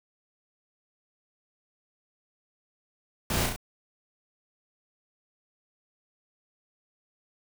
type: noise with echo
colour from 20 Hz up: pink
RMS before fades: -29 dBFS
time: 3.3-3.46 s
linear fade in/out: 2 ms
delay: 34 ms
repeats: 3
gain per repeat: -3 dB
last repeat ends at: 3.562 s
effects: none